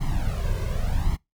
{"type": "noise with flanger", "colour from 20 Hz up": "brown", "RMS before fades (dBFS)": -24, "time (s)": [0, 1.17], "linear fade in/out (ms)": 20, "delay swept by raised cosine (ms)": [0.96, 1.95], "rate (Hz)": 0.87, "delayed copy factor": 1, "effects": ["noise-tail reverb RT60 0.2 s tail -25 dB re dry"]}